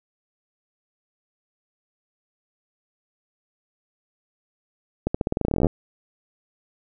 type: accelerating click train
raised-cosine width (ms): 2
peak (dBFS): -8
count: 19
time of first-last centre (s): 5.07-5.668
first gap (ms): 75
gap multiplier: 0.89
effects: none